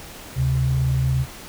sine tone pair together, 73.75 / 131.4 Hz, D2 / C3, +8 / +8 cents, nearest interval minor seventh, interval 1000 cents, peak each -24 / -18 dBFS, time 0.35-1.26 s, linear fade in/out 50 ms, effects pink hiss -39 dBFS RMS until 1.48 s

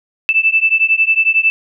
sine beating tone pair, 2637 / 2648 Hz, E7 / E7, 0 / +7 cents, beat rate 11 Hz, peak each -13 dBFS, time 0.29-1.5 s, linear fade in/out 0 ms, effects none

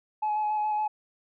sine tone with vibrato, 849 Hz, G#5, 38 cents sharp, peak -23 dBFS, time 0.22-0.88 s, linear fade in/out 10 ms, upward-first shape square, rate 7.1 Hz, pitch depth 13 cents each way, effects tanh soft clip ceiling -22 dBFS

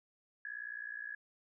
sine tone with amplitude modulation, 1681 Hz, G#6, 20 cents sharp, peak -37 dBFS, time 0.45-1.15 s, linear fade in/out 2 ms, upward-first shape sine, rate 59.6 Hz, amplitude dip 90%, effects none

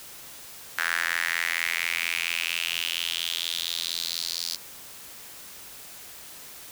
sawtooth tone with high-pass filter sweep, 84.3 Hz, E2, 39 cents sharp, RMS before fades -29 dBFS, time 0.78-4.56 s, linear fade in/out 5 ms, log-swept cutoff 1600 to 4700 Hz, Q 4.4, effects white hiss -44 dBFS RMS until 6.71 s

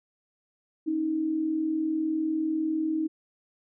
sine tone pair together, 276.4 / 316.4 Hz, C#4 / D#4, -5 / +29 cents, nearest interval major second, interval 234 cents, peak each -34 / -25 dBFS, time 0.86-3.08 s, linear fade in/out 20 ms, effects none

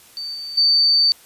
sine tone with level steps, 4576 Hz, D8, 46 cents flat, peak -26 / -28 / -12 dBFS, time 0.17-1.12 s, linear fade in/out 0 ms, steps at 0.34 / 0.57 s, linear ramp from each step 10 ms, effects white hiss -48 dBFS RMS until 1.25 s + resampled to 32000 Hz

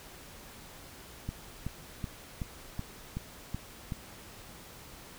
click train, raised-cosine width 5 ms, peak -22 dBFS, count 8, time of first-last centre 1.29-3.922 s, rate 2.66 Hz, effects pink hiss -50 dBFS RMS until 5.18 s

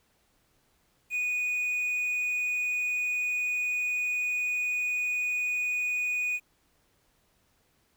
triangle tone with quantisation, 2472 Hz, D#7, 12 cents flat, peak -25 dBFS, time 1.1-6.4 s, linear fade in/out 50 ms, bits 9, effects pink hiss -69 dBFS RMS until 7.96 s

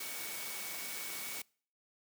sine tone in noise, 2241 Hz, C#7, 18 cents sharp, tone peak -48 dBFS, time 0-1.42 s, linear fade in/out 5 ms, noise white, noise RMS -42 dBFS, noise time 0-1.42 s, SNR -9 dB, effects noise-tail reverb RT60 0.5 s tail -26 dB re dry + high-pass 150 Hz 12 dB/octave

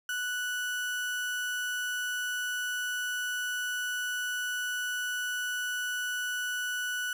35% pulse tone, 1480 Hz, F#6, in tune, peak -29 dBFS, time 0.09-7.13 s, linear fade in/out 2 ms, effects none

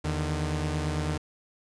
sawtooth tone pair together, 80 / 151.02 Hz, D#2 / D3, +49 / +49 cents, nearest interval major seventh, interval 1100 cents, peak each -26 dBFS, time 0.04-1.18 s, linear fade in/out 10 ms, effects resampled to 22050 Hz + 9-bit

